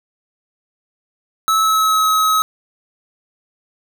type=tone with pitch glide; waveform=square; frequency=1300 to 1278.4 Hz; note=E6 to D#6; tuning=-24 to +47 cents; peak=-13 dBFS; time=1.48-2.42 s; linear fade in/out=0 ms; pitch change=-29 cents; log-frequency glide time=1.61-2.07 s; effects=none

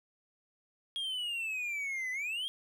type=exponential two-way sweep; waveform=triangle; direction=down then up; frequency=3282 to 1991 to 3277 Hz; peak=-32 dBFS; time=0.96-2.48 s; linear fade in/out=0 ms; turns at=2.11 s; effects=none

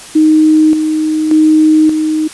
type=tone with tremolo; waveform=sine; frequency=311.1 Hz; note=D#4; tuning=in tune; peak=-4 dBFS; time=0.15-2.28 s; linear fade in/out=10 ms; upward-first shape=square; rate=0.86 Hz; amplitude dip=50%; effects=white hiss -31 dBFS RMS until 2.33 s + resampled to 24000 Hz

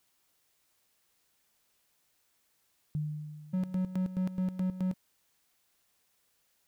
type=tone with exponential decay; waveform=sine; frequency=151 Hz; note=D3; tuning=48 cents sharp; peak=-28 dBFS; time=2.95-4.06 s; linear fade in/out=0 ms; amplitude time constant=240 ms
type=tone with tremolo; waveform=triangle; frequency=185 Hz; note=F#3; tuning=in tune; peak=-25 dBFS; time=3.53-4.94 s; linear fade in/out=10 ms; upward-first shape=square; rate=4.7 Hz; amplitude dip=75%
effects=white hiss -73 dBFS RMS until 6.67 s

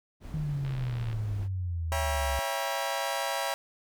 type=noise; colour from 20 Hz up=brown; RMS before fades=-41 dBFS; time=0.2-1.49 s; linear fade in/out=50 ms
type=exponential sweep; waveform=sine; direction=down; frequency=155.56 to 65.41 Hz; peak=-29 dBFS; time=0.34-2.39 s; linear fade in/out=0 ms
type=click train; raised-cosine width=0.3 ms; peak=-29 dBFS; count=34; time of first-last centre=0.65-1.129 s; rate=68.9 Hz
type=chord; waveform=sawtooth; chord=C# diminished seventh; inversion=none; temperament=just; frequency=554.4 / 665.2 / 798.3 / 957.9 Hz; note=C#5 / E5 / G5 / Bb5; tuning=0 / +16 / +31 / +47 cents; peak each=-31 dBFS; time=1.92-3.54 s; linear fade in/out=0 ms
effects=none

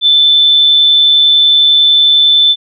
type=tone with amplitude modulation; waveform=sine; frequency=3520 Hz; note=A7; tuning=in tune; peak=-3 dBFS; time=0.01-2.56 s; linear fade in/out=50 ms; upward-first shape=sine; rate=151 Hz; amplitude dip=30%; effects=none

